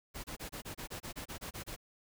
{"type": "noise bursts", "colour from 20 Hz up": "pink", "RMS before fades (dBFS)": -43, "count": 13, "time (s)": [0.14, 1.764], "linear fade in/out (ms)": 20, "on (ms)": 100, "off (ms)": 27, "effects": []}